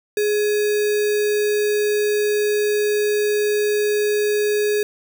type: tone with sample-and-hold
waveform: sine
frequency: 418.1 Hz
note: G#4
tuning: 12 cents sharp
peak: -16 dBFS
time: 0.17-4.83 s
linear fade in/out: 2 ms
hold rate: 2100 Hz
effects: none